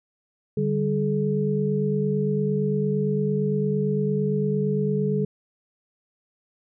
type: tone cluster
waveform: sine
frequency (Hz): 147.4 / 196.2 / 425.6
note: D3 / G3 / G#4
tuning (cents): +7 / +2 / +42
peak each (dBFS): -25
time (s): 0.57-5.25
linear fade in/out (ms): 5
effects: none